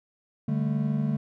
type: chord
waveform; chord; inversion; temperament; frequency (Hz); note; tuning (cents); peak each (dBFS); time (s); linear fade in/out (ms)
triangle; D suspended fourth; none; equal with one note detuned; 146.83 / 198.85 / 220; D3 / G3 / A3; 0 / +25 / 0; -25 / -29 / -26; 0.48-1.17; 5
effects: none